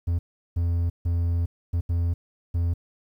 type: tone bursts at uneven times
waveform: triangle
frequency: 85.4 Hz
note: F2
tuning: 38 cents flat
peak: -19 dBFS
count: 6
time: 0.07-0.19 / 0.56-0.9 / 1.05-1.46 / 1.73-1.81 / 1.89-2.14 / 2.54-2.74 s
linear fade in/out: 10 ms
effects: 10-bit